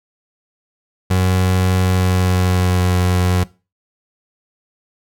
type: tone with pitch glide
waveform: 30% pulse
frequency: 92.5 to 90.44 Hz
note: F#2 to F#2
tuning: 0 to -39 cents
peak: -10 dBFS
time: 1.1-3.44 s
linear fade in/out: 10 ms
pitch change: -39 cents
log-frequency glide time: 1.83-2.95 s
effects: noise-tail reverb RT60 0.3 s tail -20 dB re dry